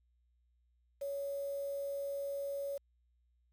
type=tone with quantisation; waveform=sine; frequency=560 Hz; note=C#5; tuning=18 cents sharp; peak=-36 dBFS; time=1.01-2.78 s; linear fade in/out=10 ms; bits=9; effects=added 60 Hz sine -70 dBFS peak until 3.52 s